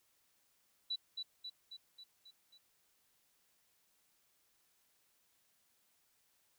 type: tone with echo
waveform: sine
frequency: 3951 Hz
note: B7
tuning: in tune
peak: -35 dBFS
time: 0.9-0.96 s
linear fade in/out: 10 ms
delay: 270 ms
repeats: 6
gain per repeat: -4 dB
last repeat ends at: 2.58 s
effects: white hiss -75 dBFS RMS until 6.58 s